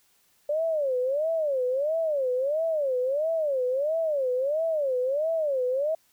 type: tone with vibrato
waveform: sine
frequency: 573 Hz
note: D5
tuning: 43 cents flat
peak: -23 dBFS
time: 0.49-5.95 s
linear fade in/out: 5 ms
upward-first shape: sine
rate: 1.5 Hz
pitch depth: 240 cents each way
effects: white hiss -65 dBFS RMS until 6.12 s